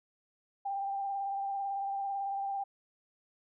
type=tone with vibrato; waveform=sine; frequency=791 Hz; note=G5; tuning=15 cents sharp; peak=-32 dBFS; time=0.65-2.64 s; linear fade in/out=10 ms; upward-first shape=triangle; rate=18 Hz; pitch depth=29 cents each way; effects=none